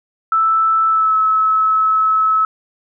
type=tone with pitch glide; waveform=sine; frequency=1318.5 to 1295.8 Hz; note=E6 to E6; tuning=0 to -30 cents; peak=-11 dBFS; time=0.32-2.45 s; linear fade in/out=2 ms; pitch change=-30 cents; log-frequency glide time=0.88-1.16 s; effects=none